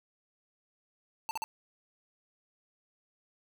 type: tone bursts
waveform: square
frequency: 889 Hz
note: A5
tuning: 18 cents sharp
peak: -33 dBFS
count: 3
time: 1.29-1.44 s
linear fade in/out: 0 ms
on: 20 ms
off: 45 ms
effects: none